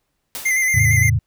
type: noise with exponential decay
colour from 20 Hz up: white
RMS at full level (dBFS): -27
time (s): 0.35-0.8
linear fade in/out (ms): 0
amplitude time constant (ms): 96
type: tone with vibrato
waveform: square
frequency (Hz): 2066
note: C7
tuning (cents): -22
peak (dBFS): -16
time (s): 0.45-1.1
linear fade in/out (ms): 10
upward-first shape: square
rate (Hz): 8.7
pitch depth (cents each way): 34
type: click train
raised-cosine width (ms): 0.2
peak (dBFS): -23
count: 4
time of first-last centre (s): 0.49-0.927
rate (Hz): 6.87
type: chord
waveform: sine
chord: F augmented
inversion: none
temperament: equal with one note detuned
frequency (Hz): 85.07 / 110 / 138.59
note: F2 / A2 / C#3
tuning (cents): -45 / 0 / 0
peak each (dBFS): -20 / -16 / -20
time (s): 0.74-1.19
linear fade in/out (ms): 10
effects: pink hiss -72 dBFS RMS until 1.26 s